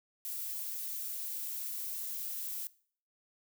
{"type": "noise", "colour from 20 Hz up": "violet", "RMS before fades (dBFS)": -39, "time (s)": [0.25, 2.67], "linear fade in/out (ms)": 0, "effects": ["noise-tail reverb RT60 0.5 s tail -20 dB re dry"]}